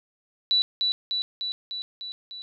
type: tone with echo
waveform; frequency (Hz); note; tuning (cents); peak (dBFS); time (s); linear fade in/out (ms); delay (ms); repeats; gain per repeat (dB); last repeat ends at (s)
sine; 3951; B7; 0; -18; 0.51-0.62; 0; 300; 6; -3; 2.42
effects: none